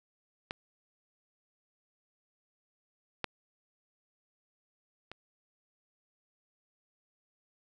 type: clicks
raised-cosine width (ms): 0.3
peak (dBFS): -19 / -15 / -27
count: 3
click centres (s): 0.509 / 3.243 / 5.116
effects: none